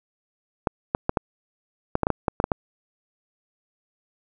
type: clicks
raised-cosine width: 1 ms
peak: -6 dBFS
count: 12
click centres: 0.672 / 0.949 / 1.094 / 1.172 / 1.954 / 2.033 / 2.069 / 2.103 / 2.282 / 2.401 / 2.441 / 2.518 s
effects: none